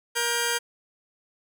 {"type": "tone pair together", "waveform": "10% pulse", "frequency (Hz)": [473.4, 1592.3], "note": ["A#4", "G6"], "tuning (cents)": [27, 27], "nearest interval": "octave + major sixth", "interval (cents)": 2100, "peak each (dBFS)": -18, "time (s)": [0.15, 0.59], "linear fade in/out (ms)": 20, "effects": []}